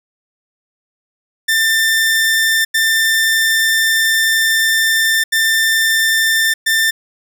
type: tone bursts at uneven times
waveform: sawtooth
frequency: 1789 Hz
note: A6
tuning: 28 cents sharp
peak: -8 dBFS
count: 4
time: 1.48-2.65 / 2.74-5.24 / 5.32-6.54 / 6.66-6.91 s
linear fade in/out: 10 ms
effects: none